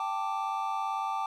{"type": "chord", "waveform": "triangle", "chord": "G suspended second", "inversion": "none", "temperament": "just", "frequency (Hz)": [784, 882, 1176], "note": ["G5", "A5", "D6"], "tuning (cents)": [0, 4, 2], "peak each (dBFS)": -32, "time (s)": [0, 1.26], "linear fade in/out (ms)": 2, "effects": []}